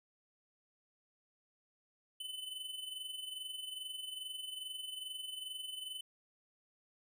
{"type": "tone with amplitude modulation", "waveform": "square", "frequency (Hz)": 3024, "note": "F#7", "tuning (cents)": 37, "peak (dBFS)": -40, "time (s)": [2.2, 6.01], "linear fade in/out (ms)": 5, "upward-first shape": "sine", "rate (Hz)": 22.4, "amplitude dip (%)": 60, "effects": []}